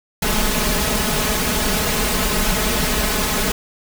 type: noise with comb filter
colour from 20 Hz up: pink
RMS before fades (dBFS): -19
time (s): 0.22-3.52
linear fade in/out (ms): 5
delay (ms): 4.7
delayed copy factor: +0.9
effects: none